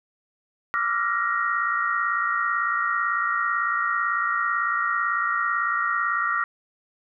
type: tone cluster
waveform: sine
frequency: 1168 / 1355 / 1413 / 1880 Hz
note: D6 / E6 / F6 / A#6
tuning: -10 / +47 / +20 / +14 cents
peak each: -27 dBFS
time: 0.74-6.44 s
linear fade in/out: 0 ms
effects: none